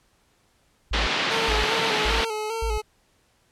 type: tone bursts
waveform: sine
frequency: 54 Hz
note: A1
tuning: 32 cents flat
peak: -24 dBFS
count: 4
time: 0.91-2.78 s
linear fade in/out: 5 ms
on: 160 ms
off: 410 ms
type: band-pass noise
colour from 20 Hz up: white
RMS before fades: -25 dBFS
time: 0.93-2.25 s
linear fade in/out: 5 ms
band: 140 to 3900 Hz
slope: 24 dB/octave
type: tone with vibrato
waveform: 25% pulse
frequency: 440 Hz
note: A4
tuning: in tune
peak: -23 dBFS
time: 1.3-2.82 s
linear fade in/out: 20 ms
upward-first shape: square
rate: 2.5 Hz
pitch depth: 48 cents each way
effects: pink hiss -64 dBFS RMS until 3.51 s + low-pass 11000 Hz 12 dB/octave